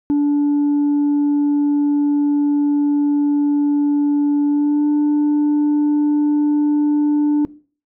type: tone with pitch glide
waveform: sine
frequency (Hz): 290 to 295.4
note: D4 to D4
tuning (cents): -22 to +10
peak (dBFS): -10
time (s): 0.1-7.45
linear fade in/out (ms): 0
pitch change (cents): +32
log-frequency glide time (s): 4.47-4.87
effects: noise-tail reverb RT60 0.4 s tail -20 dB re dry + tanh soft clip ceiling -12 dBFS